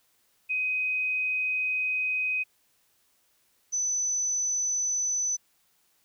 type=tone pair in turn; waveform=sine; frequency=2513 / 6015 Hz; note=D#7 / F#8; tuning=+17 / +28 cents; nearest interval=octave + minor third; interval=1511 cents; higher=second; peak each=-25 dBFS; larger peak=neither; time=0.49-2.44 / 3.72-5.37 s; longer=first; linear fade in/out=20 ms; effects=white hiss -68 dBFS RMS until 6.04 s